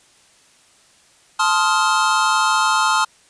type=chord; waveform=square; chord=F dominant seventh; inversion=first; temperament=just; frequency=873.1 / 1047.7 / 1257.2 / 1396.9 Hz; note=A5 / C6 / Eb6 / F6; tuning=-14 / +2 / +18 / 0 cents; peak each=-21 dBFS; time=1.39-3.05 s; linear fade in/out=10 ms; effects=white hiss -53 dBFS RMS until 3.29 s + resampled to 22050 Hz